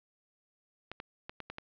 clicks, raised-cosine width 0.3 ms, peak -24 dBFS, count 6, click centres 0.916 / 1.001 / 1.295 / 1.403 / 1.5 / 1.584 s, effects low-pass 4000 Hz 12 dB/octave + 11-bit

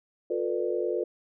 sine chord, B half-diminished seventh, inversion second, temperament just, 355.6 / 444.5 / 493.9 / 592.7 Hz, F4 / A4 / B4 / D5, +31 / +18 / 0 / +16 cents, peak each -30 / -31 / -31 / -35 dBFS, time 0.3-1.04 s, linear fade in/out 5 ms, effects none

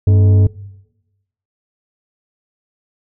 sine tone with frequency modulation, 98 Hz, G2, in tune, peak -4 dBFS, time 0.07-0.47 s, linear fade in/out 5 ms, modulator 334 Hz, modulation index 0.24, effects noise-tail reverb RT60 1.0 s tail -22 dB re dry + tanh soft clip ceiling -6 dBFS

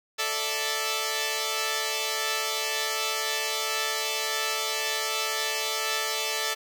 5% pulse chord, A suspended fourth, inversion none, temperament equal, 440 / 587.3 / 659.3 Hz, A4 / D5 / E5, 0 / 0 / 0 cents, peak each -18 / -20 / -22 dBFS, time 0.18-6.55 s, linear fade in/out 20 ms, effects none

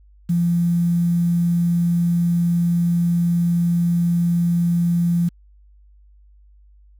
sine tone with quantisation, 171.9 Hz, F3, 27 cents flat, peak -15 dBFS, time 0.29-5.29 s, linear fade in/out 10 ms, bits 7, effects added 50 Hz sine -47 dBFS peak until 6.99 s

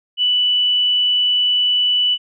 sine tone, 2970 Hz, F#7, 6 cents sharp, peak -13 dBFS, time 0.17-2.18 s, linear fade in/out 50 ms, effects none

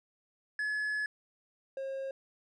triangle tone pair in turn, 1705 / 538.2 Hz, G#6 / C5, +45 / +49 cents, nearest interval octave + minor sixth, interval 1996 cents, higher first, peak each -29 / -33 dBFS, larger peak first, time 0.59-1.06 / 1.77-2.11 s, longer first, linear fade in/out 2 ms, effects resampled to 24000 Hz

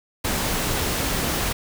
pink noise, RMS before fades -24 dBFS, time 0.24-1.53 s, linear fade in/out 10 ms, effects none

